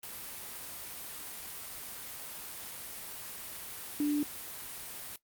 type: tone in noise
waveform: sine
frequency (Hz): 293.7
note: D4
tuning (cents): 0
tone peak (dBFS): -26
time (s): 4-4.23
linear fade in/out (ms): 2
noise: white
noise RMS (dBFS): -43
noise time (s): 0.03-5.16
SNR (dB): +14
effects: noise-tail reverb RT60 0.1 s tail -18 dB re dry + Opus 32 kbps